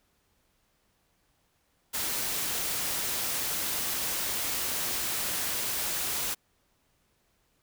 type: noise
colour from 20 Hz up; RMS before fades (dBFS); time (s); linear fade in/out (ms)
white; -31; 1.93-6.35; 20
effects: pink hiss -71 dBFS RMS until 7.62 s